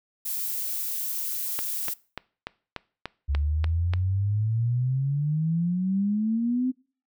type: noise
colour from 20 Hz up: violet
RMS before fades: -30 dBFS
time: 0.25-1.94 s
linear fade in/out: 10 ms
type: click train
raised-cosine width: 0.3 ms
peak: -15 dBFS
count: 9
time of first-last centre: 1.59-3.936 s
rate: 3.41 Hz
type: exponential sweep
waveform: sine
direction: up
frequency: 69.3 to 260.7 Hz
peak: -22 dBFS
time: 3.28-6.72 s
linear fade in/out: 20 ms
effects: noise-tail reverb RT60 0.4 s tail -22 dB re dry